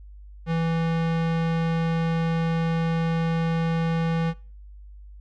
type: tone with low-pass filter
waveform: square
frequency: 164.81 Hz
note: E3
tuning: in tune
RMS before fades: -24 dBFS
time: 0.46-4.34 s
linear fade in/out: 50 ms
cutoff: 3000 Hz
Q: 0.76
effects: noise-tail reverb RT60 0.4 s tail -23 dB re dry + added 50 Hz sine -41 dBFS peak until 5.2 s